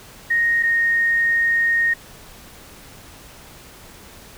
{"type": "tone pair in turn", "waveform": "sine", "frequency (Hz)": [1864.7, 1855.8], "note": ["A#6", "A#6"], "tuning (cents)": [0, -8], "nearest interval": "unison", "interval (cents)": 8, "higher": "first", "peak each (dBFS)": -15, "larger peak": "neither", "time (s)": [[0.3, 0.63], [0.63, 1.94]], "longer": "second", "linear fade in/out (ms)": 10, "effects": ["pink hiss -43 dBFS RMS until 4.37 s"]}